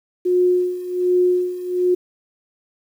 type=tone with tremolo; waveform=sine; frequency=360.7 Hz; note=F#4; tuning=44 cents flat; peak=-12 dBFS; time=0.25-1.95 s; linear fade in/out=10 ms; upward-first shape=sine; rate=1.3 Hz; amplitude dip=80%; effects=8-bit